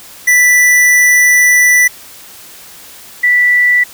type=tone pair in turn; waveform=square / sine; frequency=1975.5 / 1966.4 Hz; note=B6 / B6; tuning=0 / -8 cents; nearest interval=unison; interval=8 cents; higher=first; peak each=-6 dBFS; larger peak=neither; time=0.27-1.88 / 3.23-3.84 s; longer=first; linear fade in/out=10 ms; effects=white hiss -35 dBFS RMS until 3.93 s